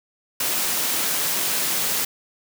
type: high-pass noise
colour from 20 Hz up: white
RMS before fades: -23 dBFS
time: 0.4-2.05 s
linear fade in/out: 5 ms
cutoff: 130 Hz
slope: 24 dB/octave
effects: none